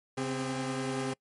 sawtooth tone cluster, 134.9 / 259.4 / 403.5 Hz, C#3 / C4 / G#4, -47 / -15 / -50 cents, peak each -33 / -30 / -34 dBFS, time 0.17-1.14 s, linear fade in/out 10 ms, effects noise-tail reverb RT60 0.1 s tail -25 dB re dry + MP3 48 kbps

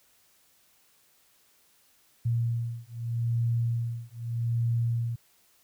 sine beating tone pair, 116.7 / 117.51 Hz, A#2 / A#2, +2 / +14 cents, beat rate 0.81 Hz, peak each -29 dBFS, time 2.25-5.16 s, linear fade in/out 10 ms, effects white hiss -64 dBFS RMS until 5.63 s

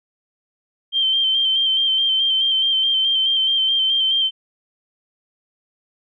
sine tone with vibrato, 3136 Hz, G7, in tune, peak -15 dBFS, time 0.92-4.31 s, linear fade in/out 50 ms, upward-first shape square, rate 4.7 Hz, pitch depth 25 cents each way, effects none

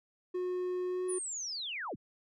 triangle tone with pitch glide, 362.9 to 367.1 Hz, F#4 to F#4, -34 to -14 cents, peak -30 dBFS, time 0.34-1.19 s, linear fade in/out 10 ms, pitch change +20 cents, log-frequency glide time 0.87-1.07 s
sine linear sweep, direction down, 10000 to 49 Hz, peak -36 dBFS, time 1.08-1.96 s, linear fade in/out 20 ms
effects none

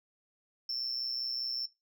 sine tone with amplitude modulation, 5370 Hz, E8, 31 cents sharp, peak -27 dBFS, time 0.69-1.66 s, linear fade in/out 5 ms, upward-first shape sine, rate 125 Hz, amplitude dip 65%, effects noise-tail reverb RT60 0.2 s tail -19 dB re dry + tanh soft clip ceiling -29 dBFS

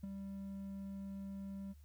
triangle tone with ADSR envelope, 196 Hz, G3, in tune, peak -36 dBFS, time 0.03-1.74 s, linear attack 9 ms, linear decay 12 ms, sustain -5 dB, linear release 29 ms, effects added 73 Hz sine -56 dBFS peak until 1.84 s + white hiss -75 dBFS RMS until 1.84 s

